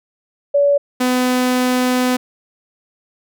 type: tone pair in turn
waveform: sine / sawtooth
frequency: 570 / 251.7 Hz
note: C#5 / B3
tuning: +48 / +33 cents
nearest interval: octave + major second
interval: 1415 cents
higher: first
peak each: -10 dBFS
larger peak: neither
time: 0.54-0.78 / 1-2.17 s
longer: second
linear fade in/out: 10 ms
effects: none